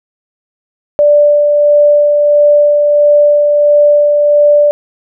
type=tone with tremolo; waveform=sine; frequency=587.3 Hz; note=D5; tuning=in tune; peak=-3 dBFS; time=0.99-4.71 s; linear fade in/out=0 ms; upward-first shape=sine; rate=1.5 Hz; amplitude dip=30%; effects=none